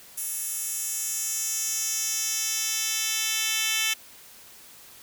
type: tone with high-pass filter sweep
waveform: 10% pulse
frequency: 440 Hz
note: A4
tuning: in tune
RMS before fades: -28 dBFS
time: 0.17-3.94 s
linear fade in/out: 10 ms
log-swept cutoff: 9900 to 3200 Hz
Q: 1.6
effects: white hiss -49 dBFS RMS until 5.02 s